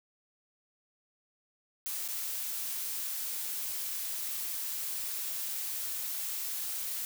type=noise with dropouts; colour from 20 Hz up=blue; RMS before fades=-36 dBFS; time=1.86-7.05 s; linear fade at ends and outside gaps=0 ms; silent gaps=2.078-2.086 s; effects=none